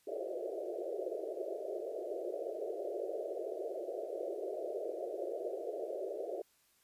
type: band-pass noise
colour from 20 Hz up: pink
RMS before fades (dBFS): -40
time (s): 0.07-6.42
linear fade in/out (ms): 5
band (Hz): 350 to 670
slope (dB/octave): 96
effects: white hiss -71 dBFS RMS until 6.83 s + resampled to 32000 Hz